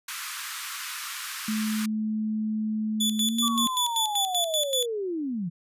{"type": "high-pass noise", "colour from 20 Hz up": "pink", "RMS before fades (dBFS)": -35, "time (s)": [0.08, 1.86], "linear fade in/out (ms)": 5, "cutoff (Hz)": 1100, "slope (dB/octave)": 48}
{"type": "tone with pitch glide", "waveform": "sine", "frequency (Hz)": [216.2, 231.7], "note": ["A3", "A#3"], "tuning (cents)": [-30, -10], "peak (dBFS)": -25, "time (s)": [1.48, 3.67], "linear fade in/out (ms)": 5, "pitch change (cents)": 120, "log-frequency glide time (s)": [3.21, 3.4]}
{"type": "tone with tremolo", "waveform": "sawtooth", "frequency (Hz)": 3461, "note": "A7", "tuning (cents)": -29, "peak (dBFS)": -20, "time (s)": [3, 4.86], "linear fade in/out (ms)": 10, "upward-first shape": "square", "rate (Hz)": 5.2, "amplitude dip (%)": 80}
{"type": "linear sweep", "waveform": "sine", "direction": "down", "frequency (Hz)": [1174.7, 158.9], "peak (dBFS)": -27, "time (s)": [3.42, 5.5], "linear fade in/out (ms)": 20}
{"effects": ["resampled to 32000 Hz"]}